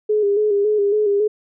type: tone with vibrato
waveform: sine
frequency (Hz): 413.9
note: G#4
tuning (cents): -6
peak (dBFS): -14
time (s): 0.09-1.28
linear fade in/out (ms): 10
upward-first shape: square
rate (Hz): 3.6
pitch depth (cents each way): 44
effects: none